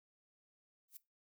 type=noise with exponential growth; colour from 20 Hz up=violet; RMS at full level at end=-45 dBFS; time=0.88-0.97 s; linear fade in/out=5 ms; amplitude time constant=19 ms; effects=noise-tail reverb RT60 0.2 s tail -18 dB re dry